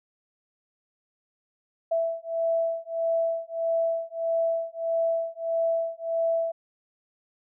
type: beating tone pair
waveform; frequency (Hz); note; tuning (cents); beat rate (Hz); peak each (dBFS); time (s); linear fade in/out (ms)
sine; 661 / 662.6; E5 / E5; +5 / +9; 1.6; -27 / -27; 1.91-6.52; 10
effects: none